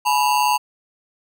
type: ring-modulated tone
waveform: square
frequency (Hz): 918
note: A#5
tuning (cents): -27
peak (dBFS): -13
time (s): 0.05-0.58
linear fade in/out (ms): 20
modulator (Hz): 69.7
effects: none